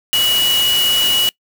sine tone in noise, 2924 Hz, F#7, 21 cents flat, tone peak -13 dBFS, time 0.13-1.29 s, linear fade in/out 0 ms, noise white, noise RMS -21 dBFS, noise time 0.13-1.29 s, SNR +5 dB, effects noise-tail reverb RT60 0.1 s tail -24 dB re dry

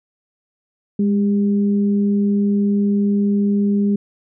sine tone pair together, 203.7 / 400.2 Hz, G#3 / G4, -33 / +36 cents, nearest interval octave, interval 1169 cents, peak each -14 / -25 dBFS, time 0.99-3.96 s, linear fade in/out 5 ms, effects none

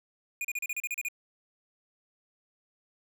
square tone bursts, 2442 Hz, D#7, 33 cents flat, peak -31 dBFS, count 10, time 0.41-1.085 s, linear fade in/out 2 ms, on 36 ms, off 35 ms, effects none

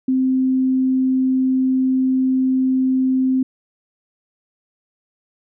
sine tone, 260.3 Hz, C4, 9 cents flat, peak -14 dBFS, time 0.08-3.43 s, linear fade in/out 5 ms, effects none

